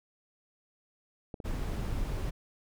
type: clicks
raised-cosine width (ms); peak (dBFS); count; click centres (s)
2; -26; 3; 1.342 / 1.402 / 1.735
type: noise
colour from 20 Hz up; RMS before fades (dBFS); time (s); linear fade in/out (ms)
brown; -33; 1.44-2.31; 20
effects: none